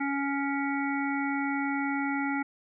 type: harmonic tone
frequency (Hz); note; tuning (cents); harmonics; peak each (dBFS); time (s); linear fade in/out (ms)
279.2; C#4; +13; 1 / 3 / 5 / 7 / 8; -29 / -34 / -36 / -37 / -38; 0-2.43; 10
effects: none